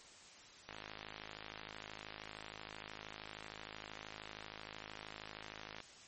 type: click train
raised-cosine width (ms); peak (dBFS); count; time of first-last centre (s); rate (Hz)
0.3; -30; 272; 0.69-5.803; 53
effects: white hiss -58 dBFS RMS until 6.07 s + MP3 32 kbps